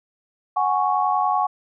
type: chord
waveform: sine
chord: F# suspended second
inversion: none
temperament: equal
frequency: 740 / 830.6 / 1108.7 Hz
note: F#5 / G#5 / C#6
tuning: 0 / 0 / 0 cents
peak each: -22 dBFS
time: 0.56-1.47 s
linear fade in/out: 10 ms
effects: none